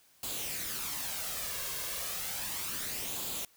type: noise with flanger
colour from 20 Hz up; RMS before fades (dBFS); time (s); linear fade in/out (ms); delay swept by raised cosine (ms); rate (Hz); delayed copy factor
white; -37; 0.23-3.45; 2; 0.26 to 1.86; 0.33; +0.5
effects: white hiss -64 dBFS RMS until 3.56 s